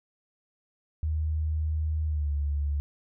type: tone with pitch glide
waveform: sine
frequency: 77.78 to 72.15 Hz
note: D#2 to D2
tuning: 0 to -30 cents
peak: -25 dBFS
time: 1.03-2.8 s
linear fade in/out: 0 ms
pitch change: -130 cents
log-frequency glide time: 2.06-2.31 s
effects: none